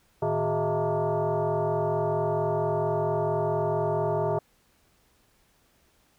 sine tone with frequency modulation, 109.3 Hz, A2, 11 cents flat, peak -23 dBFS, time 0.22-4.39 s, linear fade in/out 5 ms, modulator 263 Hz, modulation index 3, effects pink hiss -65 dBFS RMS until 6.18 s

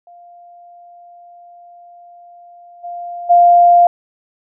sine tone with level steps, 698.5 Hz, F5, in tune, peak -38 / -24 / -5 dBFS, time 0.07-3.87 s, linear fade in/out 2 ms, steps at 2.83 / 3.29 s, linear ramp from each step 20 ms, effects none

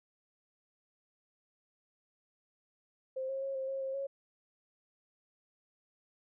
sine tone with pitch steps, 524 / 538 / 544 / 530 / 540 / 534 / 550 Hz, C5 / C5 / C#5 / C5 / C#5 / C5 / C#5, +2 / +48 / -33 / +22 / -45 / +35 / -14 cents, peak -34 dBFS, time 3.16-4.07 s, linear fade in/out 10 ms, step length 130 ms, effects none

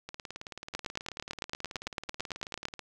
two click trains, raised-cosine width 0.2 ms, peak -23 / -15 dBFS, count 51 / 18, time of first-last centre 0.09-2.793 / 0.75-2.654 s, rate 18.5 / 8.93 Hz, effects none

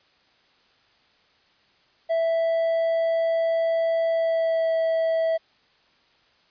triangle tone with pitch glide, 659.3 to 652.5 Hz, E5 to E5, 0 to -18 cents, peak -18 dBFS, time 2.09-5.38 s, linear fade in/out 20 ms, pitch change -18 cents, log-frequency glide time 4.1-4.73 s, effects white hiss -61 dBFS RMS until 6.5 s + resampled to 11025 Hz

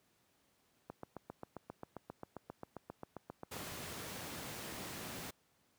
click train, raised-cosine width 1 ms, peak -30 dBFS, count 21, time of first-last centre 0.9-3.567 s, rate 7.5 Hz
pink noise, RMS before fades -45 dBFS, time 3.51-5.31 s, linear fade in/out 10 ms
effects pink hiss -74 dBFS RMS until 5.78 s + high-pass 100 Hz 12 dB/octave

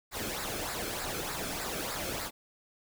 pink noise with flanger, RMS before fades -36 dBFS, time 0.11-2.31 s, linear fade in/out 50 ms, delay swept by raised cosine 0.32 to 1.07 ms, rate 3.3 Hz, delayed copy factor -0.6, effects none

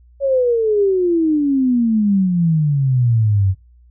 sine exponential sweep, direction down, 562 to 92.5 Hz, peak -12 dBFS, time 0.2-3.55 s, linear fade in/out 50 ms, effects noise-tail reverb RT60 0.2 s tail -17 dB re dry + added 60 Hz sine -45 dBFS peak until 3.9 s

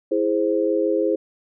sine chord, E augmented, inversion none, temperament equal, 329.6 / 415.3 / 523.3 Hz, E4 / G#4 / B#4, 0 / 0 / 0 cents, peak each -22 dBFS, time 0.11-1.16 s, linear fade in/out 10 ms, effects none

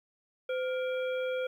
harmonic tone with a mistuned harmonic, 469.2 Hz, A#4, 11 cents sharp, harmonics 1 / 3 / 5 / 7, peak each -30 / -40 / -44 / -47 dBFS, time 0.49-1.47 s, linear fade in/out 5 ms, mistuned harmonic 1, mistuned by +150 cents, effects 11-bit

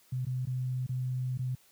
sine tone with dropouts, 127.5 Hz, C3, 44 cents flat, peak -29 dBFS, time 0.12-1.55 s, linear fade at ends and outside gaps 5 ms, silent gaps 0.25-0.266 / 0.453-0.47 / 0.864-0.891 / 1.374-1.39 s, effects white hiss -63 dBFS RMS until 1.71 s + high-pass 80 Hz 12 dB/octave

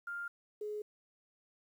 sine tone pair in turn, 1400 / 420.8 Hz, F6 / G#4, +4 / +23 cents, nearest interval octave + major sixth, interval 2081 cents, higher first, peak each -38 / -37 dBFS, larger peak second, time 0.07-0.28 / 0.61-0.82 s, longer neither, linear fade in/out 5 ms, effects 11-bit

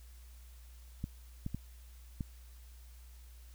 clicks, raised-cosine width 5 ms, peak -24 dBFS, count 4, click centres 1.041 / 1.464 / 1.546 / 2.208 s, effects added 60 Hz sine -51 dBFS peak until 3.54 s + white hiss -64 dBFS RMS until 3.54 s

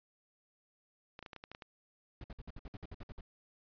clicks, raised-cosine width 0.3 ms, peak -31 dBFS, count 9, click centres 1.191 / 1.227 / 1.262 / 1.332 / 1.363 / 1.439 / 1.516 / 1.549 / 1.622 s
brown noise bursts, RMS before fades -46 dBFS, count 12, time 2.21-3.209 s, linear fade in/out 2 ms, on 31 ms, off 57 ms
effects resampled to 11025 Hz

